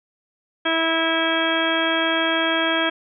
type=harmonic tone; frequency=326.2 Hz; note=E4; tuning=18 cents flat; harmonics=1 / 2 / 3 / 4 / 5 / 6 / 7 / 8 / 10; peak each=-25 / -25 / -29 / -28 / -24 / -34 / -29 / -33 / -25 dBFS; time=0.65-2.9 s; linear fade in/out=10 ms; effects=none